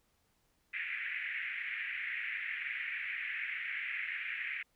pink band-pass noise, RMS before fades -39 dBFS, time 0.73-4.63 s, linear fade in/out 10 ms, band 1800 to 2400 Hz, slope 48 dB/octave, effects pink hiss -75 dBFS RMS until 4.75 s

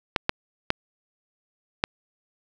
clicks, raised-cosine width 0.3 ms, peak -4 dBFS, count 4, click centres 0.162 / 0.294 / 0.704 / 1.839 s, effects none

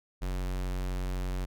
square tone, 45.95 Hz, F#1, 11 cents flat, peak -31 dBFS, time 0.21-1.46 s, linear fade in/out 20 ms, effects none

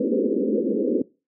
pink band-pass noise, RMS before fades -22 dBFS, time 0-1.02 s, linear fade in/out 5 ms, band 210 to 520 Hz, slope 96 dB/octave, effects noise-tail reverb RT60 0.3 s tail -21 dB re dry

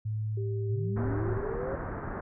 sine tone with pitch glide, 107.9 to 106.97 Hz, A2 to A2, -33 to -48 cents, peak -29 dBFS, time 0.05-1.38 s, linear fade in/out 10 ms, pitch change -15 cents, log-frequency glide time 0.61-1.12 s
sine tone, 392 Hz, G4, in tune, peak -36 dBFS, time 0.37-1.74 s, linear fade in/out 5 ms
sine linear sweep, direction up, 98 to 554.4 Hz, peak -34 dBFS, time 0.69-1.76 s, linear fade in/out 10 ms
pink low-pass noise, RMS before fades -36 dBFS, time 0.96-2.21 s, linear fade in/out 10 ms, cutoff 1700 Hz, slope 48 dB/octave
effects none

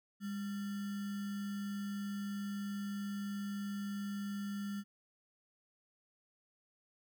sine tone with sample-and-hold, 201.9 Hz, G#3, 49 cents flat, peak -37 dBFS, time 0.2-4.84 s, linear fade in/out 50 ms, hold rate 1575 Hz, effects none

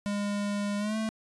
square tone with pitch glide, 203.9 to 219.8 Hz, G#3 to A3, -32 to -2 cents, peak -29 dBFS, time 0.06-1.09 s, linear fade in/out 0 ms, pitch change +130 cents, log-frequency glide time 0.78-0.97 s, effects resampled to 24000 Hz

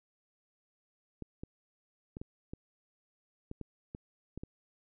clicks, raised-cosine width 3 ms, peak -28 dBFS, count 10, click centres 1.223 / 1.435 / 2.169 / 2.215 / 2.535 / 3.514 / 3.613 / 3.949 / 4.376 / 4.435 s, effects none

